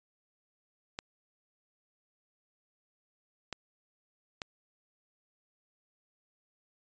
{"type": "clicks", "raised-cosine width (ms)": 0.2, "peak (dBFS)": -19, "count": 3, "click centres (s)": [0.989, 3.527, 4.418], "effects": ["resampled to 16000 Hz"]}